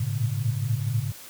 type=tone cluster; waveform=sine; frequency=104.8 / 113 / 117.2 / 141.3 Hz; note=G#2 / A2 / A#2 / C#3; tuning=+16 / +47 / +10 / +34 cents; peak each=-29 dBFS; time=0-1.12 s; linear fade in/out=10 ms; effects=white hiss -44 dBFS RMS until 1.29 s